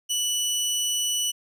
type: tone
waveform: 20% pulse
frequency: 2960 Hz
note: F#7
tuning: in tune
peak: -18 dBFS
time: 0.09-1.32 s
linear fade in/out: 20 ms
effects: none